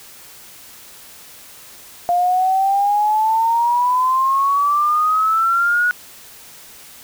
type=exponential sweep; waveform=sine; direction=up; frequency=698.5 to 1468 Hz; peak=-13 dBFS; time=2.09-5.91 s; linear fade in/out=0 ms; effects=white hiss -41 dBFS RMS until 7.03 s